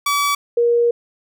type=tone pair in turn; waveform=sawtooth / sine; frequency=1145 / 473.3 Hz; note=D6 / A#4; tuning=-44 / +26 cents; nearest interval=octave + minor third; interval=1530 cents; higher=first; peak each=-12 dBFS; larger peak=neither; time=0.06-0.35 / 0.57-0.91 s; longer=second; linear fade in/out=5 ms; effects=none